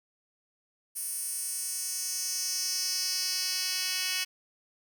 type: tone with high-pass filter sweep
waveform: 10% pulse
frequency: 370 Hz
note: F#4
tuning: in tune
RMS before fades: -32 dBFS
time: 0.95-4.25 s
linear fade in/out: 20 ms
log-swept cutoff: 10000 to 3300 Hz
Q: 2.3
effects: none